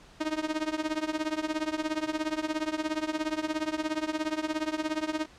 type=tone with tremolo; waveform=sawtooth; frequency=311.1 Hz; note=D#4; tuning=in tune; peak=-21 dBFS; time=0.2-5.26 s; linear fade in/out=10 ms; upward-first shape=triangle; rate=17 Hz; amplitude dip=95%; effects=pink hiss -54 dBFS RMS until 5.38 s + low-pass 6000 Hz 12 dB/octave